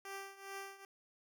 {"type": "tone with tremolo", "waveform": "10% pulse", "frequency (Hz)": 392, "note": "G4", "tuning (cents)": 0, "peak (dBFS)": -34, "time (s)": [0.05, 0.85], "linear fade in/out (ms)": 2, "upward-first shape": "triangle", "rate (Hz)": 2.4, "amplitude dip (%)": 85, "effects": []}